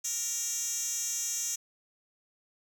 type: tone with high-pass filter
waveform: 10% pulse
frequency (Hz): 466.8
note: A#4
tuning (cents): +2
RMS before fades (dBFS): -33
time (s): 0.04-1.56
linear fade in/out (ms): 10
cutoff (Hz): 6100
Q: 3.3
effects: none